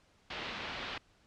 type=low-pass noise; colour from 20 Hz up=white; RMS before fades=-41 dBFS; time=0.3-0.98 s; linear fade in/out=5 ms; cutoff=3700 Hz; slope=24 dB/octave; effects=pink hiss -67 dBFS RMS until 1.26 s + low-pass 6000 Hz 12 dB/octave